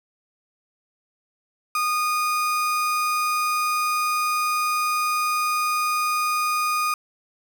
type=tone; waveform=35% pulse; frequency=1230 Hz; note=D#6; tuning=20 cents flat; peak=-19 dBFS; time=1.75-6.94 s; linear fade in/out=2 ms; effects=none